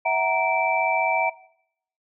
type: tone cluster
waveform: sine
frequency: 654 / 749 / 935 / 2328 Hz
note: E5 / F#5 / A#5 / D7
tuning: -14 / +21 / +5 / -16 cents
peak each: -25 dBFS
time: 0.05-1.3 s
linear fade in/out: 10 ms
effects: noise-tail reverb RT60 0.7 s tail -19 dB re dry